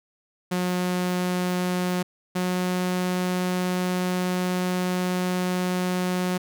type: tone pair in turn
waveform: sawtooth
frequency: 180.5 / 181.65 Hz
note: F#3 / F#3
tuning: -43 / -32 cents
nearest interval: unison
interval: 11 cents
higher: second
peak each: -19 dBFS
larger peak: neither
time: 0.51-2.03 / 2.35-6.38 s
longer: second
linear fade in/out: 10 ms
effects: none